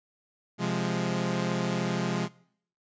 sawtooth chord, F minor, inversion second, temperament equal, 130.81 / 174.61 / 207.7 Hz, C3 / F3 / Ab3, 0 / 0 / 0 cents, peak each -29 / -26 / -27 dBFS, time 0.58-2.29 s, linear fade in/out 50 ms, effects noise-tail reverb RT60 0.6 s tail -21 dB re dry + resampled to 16000 Hz

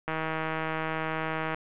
click train, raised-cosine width 0.5 ms, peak -16 dBFS, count 234, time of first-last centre 0.08-1.545 s, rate 159 Hz, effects resampled to 8000 Hz + 9-bit

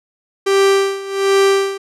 45% pulse tone with tremolo, 392 Hz, G4, in tune, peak -9 dBFS, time 0.46-1.78 s, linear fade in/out 10 ms, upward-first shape sine, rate 1.3 Hz, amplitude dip 85%, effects low-pass 9000 Hz 12 dB/octave

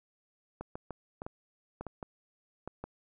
clicks, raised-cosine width 1 ms, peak -25 dBFS, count 10, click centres 0.61 / 0.755 / 0.907 / 1.219 / 1.265 / 1.81 / 1.867 / 2.028 / 2.676 / 2.84 s, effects none

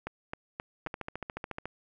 two click trains, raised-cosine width 0.5 ms, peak -21 / -20 dBFS, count 12 / 4, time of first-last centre 0.87-1.656 / 0.07-0.864 s, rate 14 / 3.78 Hz, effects none

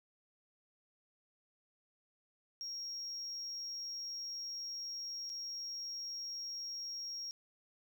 triangle tone with dropouts, 5588 Hz, F8, in tune, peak -38 dBFS, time 2.61-7.31 s, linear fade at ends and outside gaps 0 ms, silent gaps 5.294-5.299 s, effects tanh soft clip ceiling -36 dBFS + 13-bit

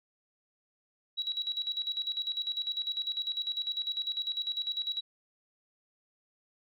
sine tone with tremolo, 3887 Hz, B7, 28 cents flat, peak -29 dBFS, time 1.17-5.01 s, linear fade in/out 20 ms, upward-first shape square, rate 10 Hz, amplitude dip 70%, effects none

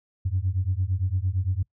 sine beating tone pair, 89 / 97.8 Hz, F2 / G2, +33 / -4 cents, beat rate 8.8 Hz, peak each -25 dBFS, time 0.25-1.63 s, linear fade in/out 10 ms, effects noise-tail reverb RT60 0.1 s tail -23 dB re dry + tanh soft clip ceiling -15 dBFS

